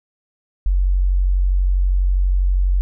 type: tone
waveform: sine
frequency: 46.16 Hz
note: F#1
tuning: 3 cents flat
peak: -13 dBFS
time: 0.66-2.81 s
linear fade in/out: 0 ms
effects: none